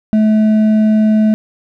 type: tone with hard clipping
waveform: triangle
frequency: 215.9 Hz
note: A3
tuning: 33 cents flat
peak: -9 dBFS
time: 0.13-1.34 s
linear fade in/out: 0 ms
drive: 8 dB
effects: none